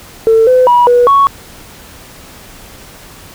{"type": "tone with pitch steps", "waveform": "sine", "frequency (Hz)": [448.4, 508, 969, 486.5, 1111], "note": ["A4", "B4", "B5", "B4", "C#6"], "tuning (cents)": [33, 49, -33, -26, 4], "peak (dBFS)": -3, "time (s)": [0.27, 1.27], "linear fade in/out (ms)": 0, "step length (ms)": 200, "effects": ["tanh soft clip ceiling 0 dBFS", "pink hiss -35 dBFS RMS until 3.34 s"]}